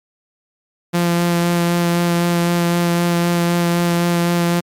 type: tone with vibrato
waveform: sawtooth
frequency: 172.4 Hz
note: F3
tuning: 22 cents flat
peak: -10 dBFS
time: 0.93-4.61 s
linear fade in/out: 20 ms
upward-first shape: sine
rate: 3.9 Hz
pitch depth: 11 cents each way
effects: MP3 96 kbps